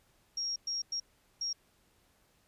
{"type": "tone bursts at uneven times", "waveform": "sine", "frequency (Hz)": 5588, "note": "F8", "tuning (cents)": 0, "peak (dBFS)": -32, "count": 4, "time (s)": [[0.37, 0.56], [0.67, 0.82], [0.92, 1], [1.41, 1.53]], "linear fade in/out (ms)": 5, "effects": ["pink hiss -69 dBFS RMS until 2.47 s", "resampled to 32000 Hz"]}